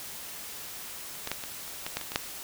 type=clicks; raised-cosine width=0.2 ms; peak=-15 / -12 / -19 / -26 / -15 / -12 / -19 / -19 / -7 dBFS; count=9; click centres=1.274 / 1.316 / 1.438 / 1.678 / 1.865 / 1.97 / 2.013 / 2.119 / 2.159 s; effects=white hiss -41 dBFS RMS until 2.43 s